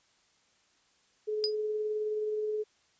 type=tone with tremolo; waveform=sine; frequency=426.8 Hz; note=G#4; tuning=47 cents sharp; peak=-28 dBFS; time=1.27-2.64 s; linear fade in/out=20 ms; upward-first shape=triangle; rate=19 Hz; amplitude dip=30%
type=tone with exponential decay; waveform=sine; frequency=4958 Hz; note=D#8; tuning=7 cents flat; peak=-23 dBFS; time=1.44-1.55 s; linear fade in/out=0 ms; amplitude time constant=22 ms
effects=white hiss -68 dBFS RMS until 2.99 s + resampled to 16000 Hz